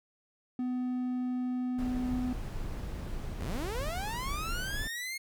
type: tone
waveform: triangle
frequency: 250.7 Hz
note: B3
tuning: 26 cents sharp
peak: -28 dBFS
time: 0.59-2.33 s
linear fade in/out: 2 ms
type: noise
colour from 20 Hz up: brown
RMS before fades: -37 dBFS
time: 1.78-4.88 s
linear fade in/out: 10 ms
type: linear sweep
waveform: sawtooth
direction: up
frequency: 52.6 to 2167 Hz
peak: -32 dBFS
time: 3.4-5.18 s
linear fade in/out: 10 ms
effects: none